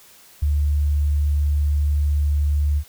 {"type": "tone with ADSR envelope", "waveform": "sine", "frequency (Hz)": 73.2, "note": "D2", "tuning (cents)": -5, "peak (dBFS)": -14, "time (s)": [0.42, 2.84], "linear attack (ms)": 10, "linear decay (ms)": 10, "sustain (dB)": -2, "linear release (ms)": 67, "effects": ["white hiss -49 dBFS RMS until 2.88 s"]}